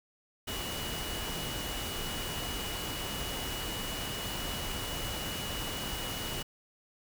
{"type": "tone in noise", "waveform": "sine", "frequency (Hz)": 2927, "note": "F#7", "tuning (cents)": -19, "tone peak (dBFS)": -41, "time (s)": [0.47, 6.43], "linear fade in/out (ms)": 10, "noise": "pink", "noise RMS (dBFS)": -37, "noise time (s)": [0.47, 6.43], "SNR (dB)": -7, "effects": []}